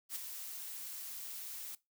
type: noise with ADSR envelope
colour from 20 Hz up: blue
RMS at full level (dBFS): -38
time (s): 0.09-1.75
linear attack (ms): 68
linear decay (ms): 9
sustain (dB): -7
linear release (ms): 3
effects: noise-tail reverb RT60 0.2 s tail -19 dB re dry